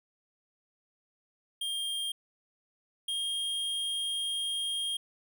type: tone pair in turn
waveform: square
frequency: 3210 / 3230 Hz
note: G7 / G#7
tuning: +40 / -49 cents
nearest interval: unison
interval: 11 cents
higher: second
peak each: -32 / -31 dBFS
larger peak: second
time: 1.61-2.12 / 3.08-4.97 s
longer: second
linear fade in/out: 5 ms
effects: none